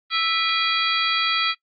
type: harmonic tone with a mistuned harmonic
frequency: 659.3 Hz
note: E5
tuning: in tune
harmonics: 2 / 3 / 4 / 5 / 6 / 7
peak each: -24 / -28 / -26 / -24 / -28 / -29 dBFS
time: 0.1-1.55 s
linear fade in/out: 50 ms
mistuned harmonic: 4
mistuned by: -140 cents
effects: noise-tail reverb RT60 0.1 s tail -21 dB re dry + Opus 24 kbps